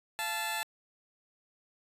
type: tone cluster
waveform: 15% pulse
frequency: 685 / 873 / 3983 Hz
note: F5 / A5 / B7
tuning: -34 / -14 / +14 cents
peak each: -34 / -27 / -34 dBFS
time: 0.19-0.63 s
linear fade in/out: 0 ms
effects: resampled to 32000 Hz